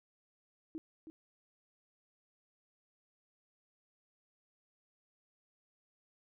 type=tone with echo; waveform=sine; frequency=319 Hz; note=D#4; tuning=43 cents sharp; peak=-39 dBFS; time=0.75-0.78 s; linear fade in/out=0 ms; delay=320 ms; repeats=1; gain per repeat=-8 dB; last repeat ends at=1.1 s; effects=none